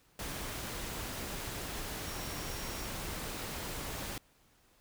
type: tone in noise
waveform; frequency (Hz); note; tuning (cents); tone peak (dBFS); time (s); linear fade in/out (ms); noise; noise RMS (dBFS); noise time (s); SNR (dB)
sine; 5588; F8; 0; -50; 2.07-2.88; 2; pink; -40; 0.19-4.18; -13
effects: pink hiss -67 dBFS RMS until 4.8 s